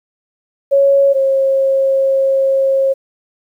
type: tone pair in turn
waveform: sine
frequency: 554.4 / 539.6 Hz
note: C#5 / C#5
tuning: 0 / -47 cents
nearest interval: unison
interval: 47 cents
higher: first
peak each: -7 / -10 dBFS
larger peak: first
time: 0.71-1.14 / 1.14-2.94 s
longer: second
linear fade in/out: 20 ms
effects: 8-bit